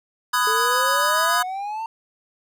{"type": "chord", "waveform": "square", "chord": "G# minor seventh", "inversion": "first", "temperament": "equal with one note detuned", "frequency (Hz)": [998.1, 1244.5, 1480, 1661.2], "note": ["B5", "D#6", "F#6", "G#6"], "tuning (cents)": [18, 0, 0, 0], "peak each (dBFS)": [-23, -23, -27, -26], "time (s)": [0.33, 1.43], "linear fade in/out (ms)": 10}
{"type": "exponential sweep", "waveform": "triangle", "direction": "up", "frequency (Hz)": [430.7, 915], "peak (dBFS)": -24, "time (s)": [0.47, 1.86], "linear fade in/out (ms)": 2}
{"effects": []}